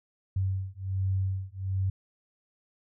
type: beating tone pair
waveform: sine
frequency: 94.8 / 96.1 Hz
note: F#2 / G2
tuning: +43 / -34 cents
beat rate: 1.3 Hz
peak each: -30 dBFS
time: 0.36-1.9 s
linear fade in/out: 5 ms
effects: none